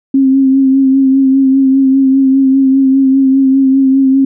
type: tone with vibrato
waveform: sine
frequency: 267.8 Hz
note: C4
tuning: 40 cents sharp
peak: -5 dBFS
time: 0.14-4.25 s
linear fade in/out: 5 ms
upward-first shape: triangle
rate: 5 Hz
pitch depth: 33 cents each way
effects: none